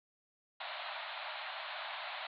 pink band-pass noise, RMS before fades -43 dBFS, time 0.6-2.27 s, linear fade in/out 5 ms, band 600 to 4200 Hz, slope 96 dB/octave, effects none

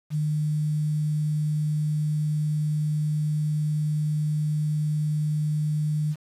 sine tone with quantisation, 151.6 Hz, D#3, 45 cents flat, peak -22 dBFS, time 0.1-6.16 s, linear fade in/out 50 ms, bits 8, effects resampled to 32000 Hz

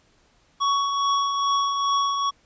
square tone with tremolo, 1119 Hz, C#6, 16 cents sharp, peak -19 dBFS, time 0.6-2.31 s, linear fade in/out 20 ms, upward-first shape triangle, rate 2.4 Hz, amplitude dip 45%, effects pink hiss -61 dBFS RMS until 2.45 s + resampled to 16000 Hz

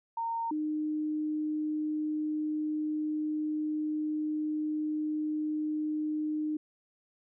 sine tone pair in turn, 919 / 305.7 Hz, A#5 / D#4, -25 / -30 cents, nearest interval octave + perfect fifth, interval 1905 cents, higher first, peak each -30 / -29 dBFS, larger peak second, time 0.17-0.51 / 0.51-6.57 s, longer second, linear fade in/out 5 ms, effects none

